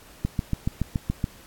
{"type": "click train", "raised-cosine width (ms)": 5, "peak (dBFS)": -11, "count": 8, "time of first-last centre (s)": [0.25, 1.242], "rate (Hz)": 7.06, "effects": ["pink hiss -50 dBFS RMS until 1.46 s", "AAC 64 kbps"]}